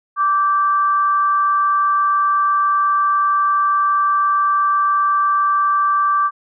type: tone pair together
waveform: sine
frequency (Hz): 1166.2 / 1568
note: D6 / G6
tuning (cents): -13 / 0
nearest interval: perfect fourth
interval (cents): 513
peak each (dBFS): -13 / -25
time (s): 0.16-6.31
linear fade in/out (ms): 50
effects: none